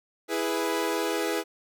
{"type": "chord", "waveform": "sawtooth", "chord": "E major", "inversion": "none", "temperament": "equal", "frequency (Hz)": [329.6, 415.3, 493.9], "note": ["E4", "G#4", "B4"], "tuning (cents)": [0, 0, 0], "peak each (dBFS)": [-26, -26, -27], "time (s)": [0.28, 1.44], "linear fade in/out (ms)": 50, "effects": []}